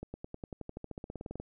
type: accelerating click train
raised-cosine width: 2 ms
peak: -27 dBFS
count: 20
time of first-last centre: 0.03-1.4 s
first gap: 110 ms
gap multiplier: 0.95
effects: none